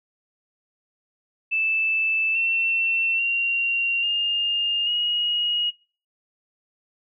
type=tone with pitch steps; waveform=sine; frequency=2637 / 2697 / 2759 / 2821 / 2886 Hz; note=E7 / E7 / F7 / F7 / F#7; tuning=0 / +39 / -22 / +17 / -44 cents; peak=-20 dBFS; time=1.51-5.71 s; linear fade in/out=20 ms; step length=840 ms; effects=noise-tail reverb RT60 0.4 s tail -22 dB re dry